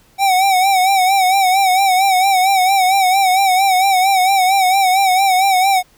square tone with vibrato, 761 Hz, F#5, 48 cents sharp, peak -11 dBFS, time 0.18-5.83 s, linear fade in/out 50 ms, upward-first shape sine, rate 4.4 Hz, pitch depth 72 cents each way, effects pink hiss -52 dBFS RMS until 5.97 s

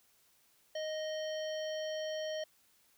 harmonic tone, 622.3 Hz, D#5, in tune, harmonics 1 / 3 / 5 / 7 / 9, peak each -36 / -48 / -46 / -54 / -51 dBFS, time 0.75-2.44 s, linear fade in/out 5 ms, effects white hiss -69 dBFS RMS until 2.97 s

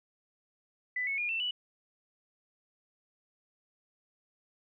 sine tone with pitch steps, 1995 / 2201 / 2428 / 2678 / 2955 Hz, B6 / C#7 / D#7 / E7 / F#7, +17 / -13 / -43 / +27 / -3 cents, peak -30 dBFS, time 0.96-1.51 s, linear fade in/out 5 ms, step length 110 ms, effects none

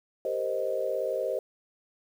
sine chord, C minor seventh, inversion second, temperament equal with one note detuned, 394.7 / 466.2 / 523.3 / 622.3 Hz, G4 / Bb4 / C5 / Eb5, +12 / 0 / 0 / 0 cents, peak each -35 / -35 / -30 / -32 dBFS, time 0.25-1.39 s, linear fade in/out 2 ms, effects 9-bit

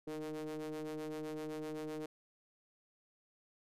square ring-modulated tone, 77.78 Hz, D#2, in tune, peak -38 dBFS, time 0.07-2.06 s, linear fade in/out 5 ms, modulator 385 Hz, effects resampled to 32000 Hz

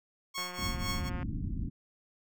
10% pulse tone with tremolo, 1099 Hz, C#6, 15 cents flat, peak -24 dBFS, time 0.34-1.1 s, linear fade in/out 20 ms, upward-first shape triangle, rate 4 Hz, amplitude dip 90%
click train, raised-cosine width 0.5 ms, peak -29 dBFS, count 153, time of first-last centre 0.38-1.229 s, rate 179 Hz
pink low-pass noise, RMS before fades -35 dBFS, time 0.58-1.7 s, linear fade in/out 10 ms, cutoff 290 Hz, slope 48 dB/octave
effects none

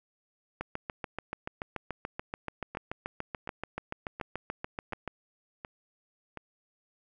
two click trains, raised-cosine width 0.5 ms, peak -24 / -19 dBFS, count 6 / 32, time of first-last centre 2.75-6.373 / 0.61-5.077 s, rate 1.38 / 6.94 Hz, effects none

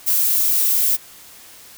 violet noise, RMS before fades -17 dBFS, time 0.06-0.97 s, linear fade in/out 20 ms, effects white hiss -43 dBFS RMS until 1.77 s

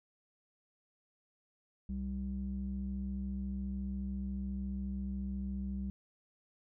square tone with low-pass filter, 65.3 Hz, C2, 3 cents flat, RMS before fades -38 dBFS, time 1.89-5.9 s, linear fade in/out 0 ms, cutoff 190 Hz, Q 4.1, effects none

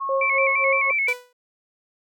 sine tone with pitch glide, 1092 to 1099.6 Hz, C#6 to C#6, -26 to -14 cents, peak -24 dBFS, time 0-0.93 s, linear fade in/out 20 ms, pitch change +12 cents, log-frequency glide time 0.49-0.69 s
sine tone with tremolo, 540 Hz, C#5, 45 cents flat, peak -19 dBFS, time 0.09-0.91 s, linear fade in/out 2 ms, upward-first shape sine, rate 3.7 Hz, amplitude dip 95%
sine tone with vibrato, 2260 Hz, C#7, 33 cents sharp, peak -19 dBFS, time 0.21-1.13 s, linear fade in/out 5 ms, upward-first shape square, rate 5.8 Hz, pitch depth 54 cents each way
sawtooth tone with exponential decay, 493.9 Hz, B4, in tune, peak -20 dBFS, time 1.08-1.33 s, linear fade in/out 5 ms, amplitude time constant 53 ms
effects none

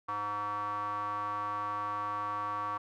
square tone with band-pass filter, 103.4 Hz, G#2, 7 cents flat, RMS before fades -35 dBFS, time 0.08-2.78 s, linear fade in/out 10 ms, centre 1100 Hz, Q 8.8, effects none

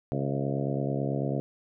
harmonic tone with a mistuned harmonic, 69.1 Hz, C#2, 5 cents flat, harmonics 2 / 3 / 4 / 5 / 6 / 7 / 8 / 9 / 10, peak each -30 / -35 / -34 / -38 / -37 / -38 / -38 / -39 / -42 dBFS, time 0.12-1.4 s, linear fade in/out 0 ms, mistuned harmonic 9, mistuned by +40 cents, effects none

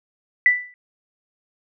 sine tone with exponential decay, 1979 Hz, B6, 3 cents sharp, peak -8 dBFS, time 0.46-0.74 s, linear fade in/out 1 ms, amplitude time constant 59 ms, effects none

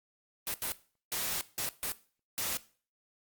white noise bursts at uneven times, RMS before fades -34 dBFS, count 6, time 0.47-0.54 / 0.62-0.72 / 1.12-1.41 / 1.58-1.69 / 1.83-1.92 / 2.38-2.57 s, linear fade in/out 0 ms, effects noise-tail reverb RT60 0.4 s tail -17 dB re dry + Opus 32 kbps

